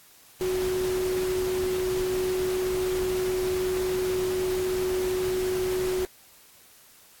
sine tone in noise, 370 Hz, F#4, in tune, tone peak -24 dBFS, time 0.41-6.05 s, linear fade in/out 0 ms, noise pink, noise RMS -36 dBFS, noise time 0.41-6.05 s, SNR +9 dB, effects white hiss -54 dBFS RMS until 7.2 s + AAC 64 kbps

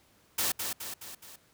white noise with echo, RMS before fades -29 dBFS, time 0.38-0.52 s, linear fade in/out 5 ms, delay 210 ms, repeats 4, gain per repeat -5 dB, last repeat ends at 1.36 s, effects pink hiss -64 dBFS RMS until 1.53 s + high-pass 60 Hz 12 dB/octave

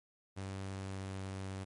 sawtooth tone with pitch glide, 96.6 to 95.99 Hz, G2 to G2, -25 to -36 cents, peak -36 dBFS, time 0.36-1.65 s, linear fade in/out 20 ms, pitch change -11 cents, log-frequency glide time 0.75-1.18 s, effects MP3 48 kbps

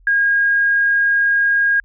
sine tone, 1629 Hz, G#6, 34 cents flat, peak -12 dBFS, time 0.07-1.8 s, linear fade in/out 2 ms, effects added 42 Hz sine -46 dBFS peak until 1.84 s

